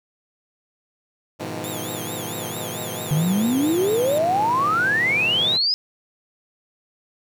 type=chord; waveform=10% pulse; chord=F half-diminished seventh; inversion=first; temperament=equal with one note detuned; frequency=103.83 / 123.47 / 155.56 / 171.71 Hz; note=Ab2 / Cb3 / Eb3 / F3; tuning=0 / 0 / 0 / -29 cents; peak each=-26 dBFS; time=1.39-5.58 s; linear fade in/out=20 ms
type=tone with vibrato; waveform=5% pulse; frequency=3454 Hz; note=A7; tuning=33 cents flat; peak=-25 dBFS; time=1.64-4.18 s; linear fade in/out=0 ms; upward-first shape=triangle; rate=4.5 Hz; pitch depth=190 cents each way
type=exponential sweep; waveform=sine; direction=up; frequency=143 to 5140 Hz; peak=-17 dBFS; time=3.11-5.74 s; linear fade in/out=0 ms
effects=none